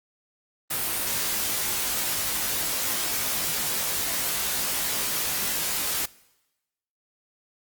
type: noise with comb filter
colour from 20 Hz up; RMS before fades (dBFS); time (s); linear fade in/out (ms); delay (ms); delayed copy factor
white; -27; 0.7-6.06; 10; 19; +0.95
effects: noise-tail reverb RT60 1.0 s tail -22 dB re dry + Opus 32 kbps